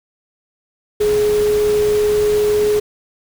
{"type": "tone in noise", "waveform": "sine", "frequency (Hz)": 419.7, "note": "G#4", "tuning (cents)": 18, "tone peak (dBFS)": -12, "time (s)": [1, 2.8], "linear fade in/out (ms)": 10, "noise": "pink", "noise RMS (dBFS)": -28, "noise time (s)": [1, 2.8], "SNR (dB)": 13, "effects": []}